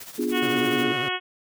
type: noise with tremolo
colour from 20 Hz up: white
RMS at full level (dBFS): -38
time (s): 0-0.84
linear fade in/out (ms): 5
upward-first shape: triangle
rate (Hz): 14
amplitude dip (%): 70
type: chord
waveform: sine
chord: B diminished seventh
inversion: none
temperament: equal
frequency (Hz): 246.9 / 293.7 / 349.2 / 415.3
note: B3 / D4 / F4 / Ab4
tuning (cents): 0 / 0 / 0 / 0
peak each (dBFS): -27 / -29 / -28 / -29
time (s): 0.18-0.93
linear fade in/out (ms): 10
type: harmonic tone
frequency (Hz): 366.3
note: F#4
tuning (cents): -17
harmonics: 1 / 2 / 3 / 4 / 5 / 6 / 7 / 8 / 9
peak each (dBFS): -33 / -33 / -33 / -33 / -33 / -33 / -33 / -33 / -33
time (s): 0.31-1.2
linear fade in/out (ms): 50
type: tone with vibrato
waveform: 15% pulse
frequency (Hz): 130.81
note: C3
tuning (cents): 0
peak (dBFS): -25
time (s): 0.42-1.09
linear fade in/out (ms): 5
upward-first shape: sine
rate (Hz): 10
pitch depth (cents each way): 190
effects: none